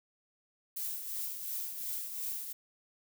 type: noise with tremolo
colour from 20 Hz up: violet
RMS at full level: -36 dBFS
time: 0.76-2.53 s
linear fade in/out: 10 ms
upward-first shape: triangle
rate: 2.8 Hz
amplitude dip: 55%
effects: none